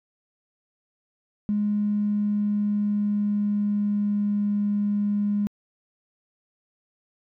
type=tone with pitch glide; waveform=triangle; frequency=207.7 to 205.4 Hz; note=G#3 to G#3; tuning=0 to -19 cents; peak=-17 dBFS; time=1.49-5.47 s; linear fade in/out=0 ms; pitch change=-19 cents; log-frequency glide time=1.62-4.52 s; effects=tanh soft clip ceiling -19 dBFS